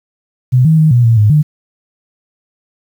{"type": "tone with pitch steps", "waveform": "sine", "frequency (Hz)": [126.4, 159.4, 156.5, 121.2, 115, 105.4, 150.8], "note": ["B2", "D#3", "D#3", "B2", "A#2", "G#2", "D3"], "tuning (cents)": [41, 42, 10, -32, -23, 26, 46], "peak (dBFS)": -5, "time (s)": [0.52, 1.43], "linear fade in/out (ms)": 20, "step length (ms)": 130, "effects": ["7-bit"]}